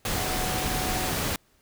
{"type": "tone in noise", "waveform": "sine", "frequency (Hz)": 741, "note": "F#5", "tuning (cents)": 2, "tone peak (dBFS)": -34, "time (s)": [0.16, 1.11], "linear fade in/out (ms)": 2, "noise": "pink", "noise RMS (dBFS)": -28, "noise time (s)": [0.05, 1.36], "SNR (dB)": -9, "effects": ["pink hiss -64 dBFS RMS until 1.61 s"]}